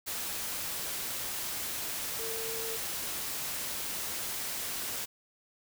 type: tone in noise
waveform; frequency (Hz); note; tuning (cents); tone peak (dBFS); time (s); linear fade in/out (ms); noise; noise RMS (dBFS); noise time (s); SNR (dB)
sine; 451.8; A4; +46; -39; 2.18-2.78; 20; white; -36; 0.06-5.06; -6
effects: none